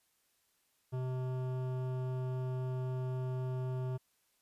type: tone with hard clipping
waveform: triangle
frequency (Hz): 128.3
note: C3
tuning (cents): -34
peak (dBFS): -36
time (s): 0.92-3.98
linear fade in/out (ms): 20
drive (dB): 18
effects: white hiss -75 dBFS RMS until 4.41 s + resampled to 32000 Hz